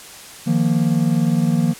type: chord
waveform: triangle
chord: Eb suspended second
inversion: none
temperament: just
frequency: 155.56 / 175.01 / 233.3 Hz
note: Eb3 / F3 / Bb3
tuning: 0 / +4 / +2 cents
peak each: -17 dBFS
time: 0.46-1.74 s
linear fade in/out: 20 ms
effects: white hiss -38 dBFS RMS until 1.79 s + low-pass 11000 Hz 12 dB/octave